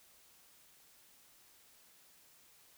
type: silence
effects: white hiss -64 dBFS RMS until 2.77 s